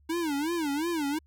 square tone with vibrato, 311.3 Hz, D#4, 1 cent sharp, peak -28 dBFS, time 0.09-1.19 s, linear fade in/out 10 ms, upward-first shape sine, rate 2.8 Hz, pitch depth 190 cents each way, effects added 72 Hz sine -58 dBFS peak until 1.26 s

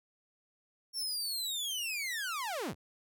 sawtooth linear sweep, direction down, 5510 to 43.65 Hz, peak -31 dBFS, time 0.93-2.75 s, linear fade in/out 50 ms, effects none

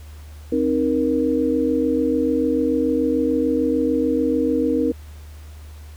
sine tone cluster, 262.6 / 309.4 / 471.3 Hz, C4 / D#4 / A#4, +6 / -10 / +19 cents, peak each -21 dBFS, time 0.52-4.92 s, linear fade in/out 5 ms, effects added 75 Hz sine -36 dBFS peak until 5.96 s + pink hiss -50 dBFS RMS until 5.96 s

